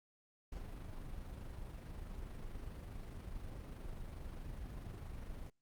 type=noise with amplitude modulation; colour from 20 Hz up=brown; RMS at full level=-45 dBFS; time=0.52-5.5 s; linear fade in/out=5 ms; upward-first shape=sine; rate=24.7 Hz; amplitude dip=35%; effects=noise-tail reverb RT60 0.1 s tail -23 dB re dry + Opus 48 kbps